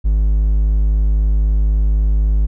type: tone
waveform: triangle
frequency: 51.91 Hz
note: G#1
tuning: in tune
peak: -9 dBFS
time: 0.04-2.47 s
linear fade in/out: 20 ms
effects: none